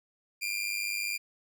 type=tone with amplitude modulation; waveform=sawtooth; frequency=2395 Hz; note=D7; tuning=33 cents sharp; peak=-24 dBFS; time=0.41-1.18 s; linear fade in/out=20 ms; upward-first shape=sine; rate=100 Hz; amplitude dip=75%; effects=none

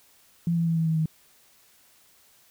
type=tone with pitch steps; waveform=sine; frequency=169.6 / 167.27 / 164.96 / 162.69 / 160.45 / 158.24 Hz; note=E3 / E3 / E3 / E3 / E3 / D#3; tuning=+50 / +26 / +2 / -22 / -46 / +30 cents; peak=-21 dBFS; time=0.47-1.058 s; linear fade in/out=2 ms; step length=98 ms; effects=white hiss -59 dBFS RMS until 2.5 s

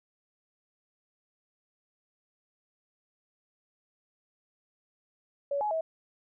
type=tone with pitch steps; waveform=sine; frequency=565 / 842 / 645 Hz; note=C#5 / G#5 / E5; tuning=+33 / +24 / -38 cents; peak=-27 dBFS; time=5.51-5.81 s; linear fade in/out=5 ms; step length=100 ms; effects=none

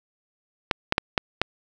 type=clicks; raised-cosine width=0.3 ms; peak=-3 dBFS; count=5; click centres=0.712 / 0.924 / 0.981 / 1.178 / 1.416 s; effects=none

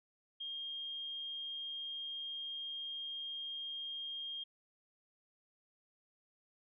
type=tone; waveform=sine; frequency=3223 Hz; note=G7; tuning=47 cents sharp; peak=-40 dBFS; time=0.4-4.44 s; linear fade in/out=10 ms; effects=none

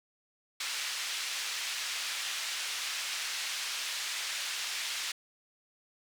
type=band-pass noise; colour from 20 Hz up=pink; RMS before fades=-36 dBFS; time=0.6-5.12 s; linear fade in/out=5 ms; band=2200 to 6700 Hz; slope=12 dB/octave; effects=none

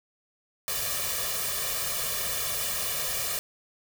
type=noise with comb filter; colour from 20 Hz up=white; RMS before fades=-30 dBFS; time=0.68-3.39 s; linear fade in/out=0 ms; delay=1.7 ms; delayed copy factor=+1; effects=none

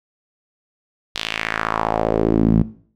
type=tone with band-pass filter sweep; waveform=sawtooth; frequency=55 Hz; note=A1; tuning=in tune; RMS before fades=-19 dBFS; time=1.15-2.62 s; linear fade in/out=5 ms; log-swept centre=3800 to 180 Hz; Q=2.4; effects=noise-tail reverb RT60 0.5 s tail -17 dB re dry

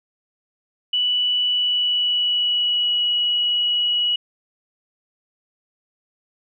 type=tone with pitch glide; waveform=sine; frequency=2960 to 2921 Hz; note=F#7 to F#7; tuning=0 to -23 cents; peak=-17 dBFS; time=0.93-4.16 s; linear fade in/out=5 ms; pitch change=-23 cents; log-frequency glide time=1.47-3.07 s; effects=none

